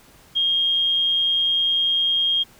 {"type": "tone", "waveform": "sine", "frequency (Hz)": 3235, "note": "G#7", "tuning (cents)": -46, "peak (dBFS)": -17, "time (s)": [0.35, 2.44], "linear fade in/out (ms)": 20, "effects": ["pink hiss -51 dBFS RMS until 2.59 s"]}